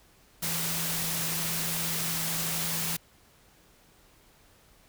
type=tone in noise; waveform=sine; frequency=164.81 Hz; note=E3; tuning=in tune; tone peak=-37 dBFS; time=0.42-2.97 s; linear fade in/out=10 ms; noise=white; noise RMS=-31 dBFS; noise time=0.42-2.97 s; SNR=-9 dB; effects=pink hiss -60 dBFS RMS until 4.88 s